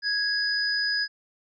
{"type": "tone pair together", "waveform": "sine", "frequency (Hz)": [1661.2, 4978], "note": ["G#6", "D#8"], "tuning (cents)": [0, 0], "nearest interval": "octave + perfect fifth", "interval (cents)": 1900, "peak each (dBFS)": -26, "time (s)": [0.02, 1.08], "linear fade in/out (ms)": 50, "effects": []}